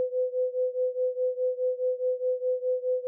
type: beating tone pair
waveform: sine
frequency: 504 / 508.8 Hz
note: B4 / C5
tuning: +35 / -48 cents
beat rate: 4.8 Hz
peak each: -27 / -29 dBFS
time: 0-3.07 s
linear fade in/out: 0 ms
effects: none